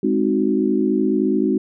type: chord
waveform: sine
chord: Ab dominant seventh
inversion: none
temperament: equal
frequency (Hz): 207.7 / 261.6 / 311.1 / 370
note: Ab3 / C4 / Eb4 / Gb4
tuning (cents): 0 / 0 / 0 / 0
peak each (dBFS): -21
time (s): 0.03-1.58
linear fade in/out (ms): 5
effects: none